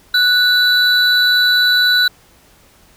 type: tone pair together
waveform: triangle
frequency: 1480 / 3962 Hz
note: F#6 / B7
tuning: 0 / +5 cents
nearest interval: octave + perfect fourth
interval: 1705 cents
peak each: -11 dBFS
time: 0.14-2.08 s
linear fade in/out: 5 ms
effects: pink hiss -49 dBFS RMS until 2.96 s